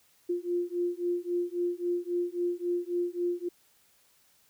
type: beating tone pair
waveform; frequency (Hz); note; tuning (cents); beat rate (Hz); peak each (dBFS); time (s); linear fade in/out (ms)
sine; 349.2 / 352.9; F4 / F4; 0 / +18; 3.7; -31; 0.29-3.49; 10
effects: white hiss -65 dBFS RMS until 4.49 s